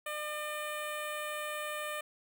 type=tone with notch filter; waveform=10% pulse; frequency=602 Hz; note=D5; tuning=43 cents sharp; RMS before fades=-38 dBFS; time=0.06-2.01 s; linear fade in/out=5 ms; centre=4800 Hz; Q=0.86; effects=none